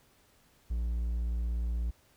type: tone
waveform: triangle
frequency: 58.27 Hz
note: A#1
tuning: in tune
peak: -27 dBFS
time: 0.7-1.91 s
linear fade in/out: 10 ms
effects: pink hiss -65 dBFS RMS until 2.16 s